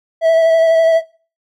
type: tone with vibrato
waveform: triangle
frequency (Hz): 654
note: E5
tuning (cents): -14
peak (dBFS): -6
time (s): 0.21-1.02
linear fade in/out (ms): 50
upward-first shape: square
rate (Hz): 12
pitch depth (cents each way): 13
effects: noise-tail reverb RT60 0.4 s tail -22 dB re dry